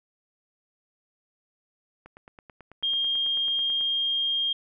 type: click train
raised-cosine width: 0.5 ms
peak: -31 dBFS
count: 17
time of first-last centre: 2.06-3.811 s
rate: 9.14 Hz
type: tone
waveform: sine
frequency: 3219 Hz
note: G7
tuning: 45 cents sharp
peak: -23 dBFS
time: 2.83-4.53 s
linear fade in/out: 5 ms
effects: none